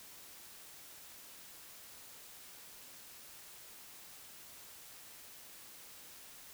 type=silence; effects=white hiss -54 dBFS RMS until 6.53 s